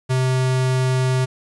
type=tone; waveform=square; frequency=129.3 Hz; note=C3; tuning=20 cents flat; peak=-17 dBFS; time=0.09-1.26 s; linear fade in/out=20 ms; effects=resampled to 24000 Hz + 9-bit